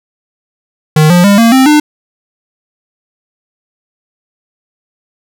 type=tone with pitch steps; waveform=square; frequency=154.4 / 176.34 / 201.4 / 230 / 262.7 / 300 Hz; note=D#3 / F3 / G3 / A#3 / C4 / D4; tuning=-13 / +17 / +47 / -23 / +7 / +37 cents; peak=-4 dBFS; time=0.96-1.8 s; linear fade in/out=5 ms; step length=140 ms; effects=none